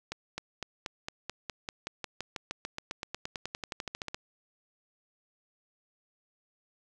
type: accelerating click train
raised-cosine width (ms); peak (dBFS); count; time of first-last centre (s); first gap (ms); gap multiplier
0.2; -18; 30; 0.12-4.145; 260; 0.95
effects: none